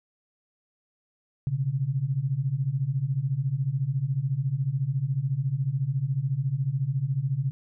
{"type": "beating tone pair", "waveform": "sine", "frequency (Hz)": [126.4, 140.4], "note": ["B2", "C#3"], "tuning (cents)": [41, 22], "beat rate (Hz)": 14, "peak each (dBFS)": [-28, -26], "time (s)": [1.47, 7.51], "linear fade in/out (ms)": 0, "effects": []}